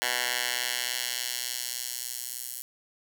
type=tone with high-pass filter sweep; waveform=10% pulse; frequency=123.47 Hz; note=B2; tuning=in tune; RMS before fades=-32 dBFS; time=0.02-2.62 s; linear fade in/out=0 ms; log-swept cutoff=1400 to 9600 Hz; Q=0.75; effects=none